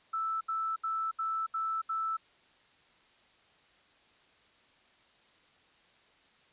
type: tone bursts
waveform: sine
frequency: 1318.5 Hz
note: E6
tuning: in tune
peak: -30 dBFS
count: 6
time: 0.13-2.17 s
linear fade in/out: 10 ms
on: 280 ms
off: 72 ms
effects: white hiss -64 dBFS RMS until 6.52 s + resampled to 8000 Hz